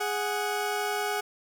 20% pulse tone pair together, 415.3 / 740 Hz, G#4 / F#5, 0 / 0 cents, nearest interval minor seventh, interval 1000 cents, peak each -25 / -26 dBFS, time 0-1.21 s, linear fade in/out 10 ms, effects none

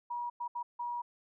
sine tone bursts at uneven times, 960 Hz, B5, 49 cents flat, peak -34 dBFS, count 4, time 0.1-0.3 / 0.4-0.48 / 0.55-0.63 / 0.79-1.02 s, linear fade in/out 10 ms, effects none

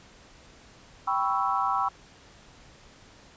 sine chord, C# half-diminished seventh, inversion second, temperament equal, 784 / 987.8 / 1108.7 / 1318.5 Hz, G5 / B5 / C#6 / E6, 0 / 0 / 0 / 0 cents, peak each -29 dBFS, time 1.07-1.89 s, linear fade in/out 10 ms, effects pink hiss -53 dBFS RMS until 3.36 s + resampled to 16000 Hz

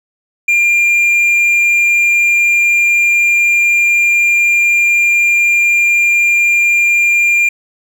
triangle tone with hard clipping, 2396 Hz, D7, 34 cents sharp, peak -9 dBFS, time 0.48-7.49 s, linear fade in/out 5 ms, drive 6 dB, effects none

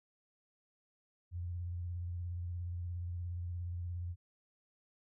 sine tone with vibrato, 87.5 Hz, F2, 4 cents sharp, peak -37 dBFS, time 1.31-4.16 s, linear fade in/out 50 ms, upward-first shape triangle, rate 17 Hz, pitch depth 50 cents each way, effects none

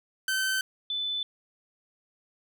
sawtooth / sine tone pair in turn, 1538 / 3505 Hz, G6 / A7, -33 / -7 cents, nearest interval octave + major second, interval 1426 cents, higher second, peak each -22 / -28 dBFS, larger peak first, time 0.28-0.61 / 0.9-1.23 s, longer neither, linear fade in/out 2 ms, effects none

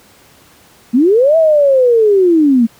sine linear two-way sweep, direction up then down, 220 to 659.3 to 220 Hz, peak -6 dBFS, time 0.93-2.67 s, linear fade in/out 20 ms, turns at 1.37 s, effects pink hiss -45 dBFS RMS until 2.79 s + high-pass 80 Hz 12 dB/octave

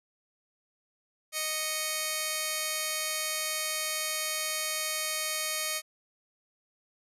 5% pulse tone pair together, 622.3 / 2218 Hz, D#5 / C#7, 0 / 0 cents, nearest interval octave + minor seventh, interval 2200 cents, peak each -21 / -22 dBFS, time 1.32-5.82 s, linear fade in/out 50 ms, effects resampled to 32000 Hz

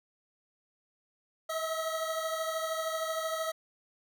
25% pulse beating tone pair, 640 / 653 Hz, D#5 / E5, +49 / -17 cents, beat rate 13 Hz, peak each -29 / -34 dBFS, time 1.49-3.52 s, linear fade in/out 10 ms, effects none

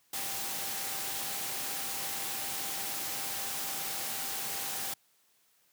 sine tone in noise, 788 Hz, G5, 9 cents sharp, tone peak -47 dBFS, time 0.13-4.94 s, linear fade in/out 5 ms, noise white, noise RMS -36 dBFS, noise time 0.13-4.94 s, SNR -14 dB, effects white hiss -69 dBFS RMS until 5.72 s + high-pass 100 Hz 12 dB/octave

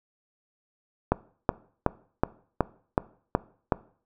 click train, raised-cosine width 1 ms, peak -6 dBFS, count 8, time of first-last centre 1.12-3.722 s, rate 2.69 Hz, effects noise-tail reverb RT60 0.5 s tail -20 dB re dry

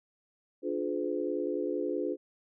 sine chord, D diminished seventh, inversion none, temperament just, 293.7 / 352.4 / 422.9 / 507.5 Hz, D4 / F4 / Ab4 / Cb5, 0 / +16 / +31 / +47 cents, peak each -35 / -34 / -35 / -36 dBFS, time 0.62-2.17 s, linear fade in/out 50 ms, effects none

